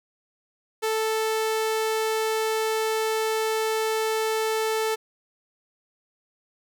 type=tone; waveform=sawtooth; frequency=440 Hz; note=A4; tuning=in tune; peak=-19 dBFS; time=0.82-4.96 s; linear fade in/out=20 ms; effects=none